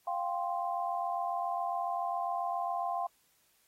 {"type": "chord", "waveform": "sine", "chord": "F suspended second", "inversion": "none", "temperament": "just", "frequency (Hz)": [698.5, 785.8, 1047.7], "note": ["F5", "G5", "C6"], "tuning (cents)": [0, 4, 2], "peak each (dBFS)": [-34, -36, -37], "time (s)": [0.07, 3.07], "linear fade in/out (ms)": 5, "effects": ["white hiss -70 dBFS RMS until 3.67 s", "AAC 48 kbps"]}